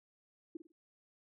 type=tone with echo; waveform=sine; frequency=328 Hz; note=E4; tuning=9 cents flat; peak=-38 dBFS; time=0.55-0.57 s; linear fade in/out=5 ms; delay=50 ms; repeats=3; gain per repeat=-10 dB; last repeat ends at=0.72 s; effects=none